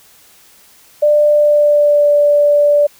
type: tone with pitch glide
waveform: sine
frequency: 594 to 584.1 Hz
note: D5 to D5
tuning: +20 to -10 cents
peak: -7 dBFS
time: 1.02-2.87 s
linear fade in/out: 10 ms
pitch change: -30 cents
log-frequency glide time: 1.27-2.09 s
effects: white hiss -46 dBFS RMS until 2.99 s